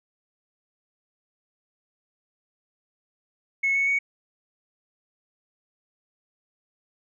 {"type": "tone with pitch steps", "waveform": "sine", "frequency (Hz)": [2192, 2212, 2233], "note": ["C#7", "C#7", "C#7"], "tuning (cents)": [-20, -4, 12], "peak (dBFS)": -19, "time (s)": [3.63, 3.99], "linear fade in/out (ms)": 10, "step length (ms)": 120, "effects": ["tanh soft clip ceiling -16 dBFS"]}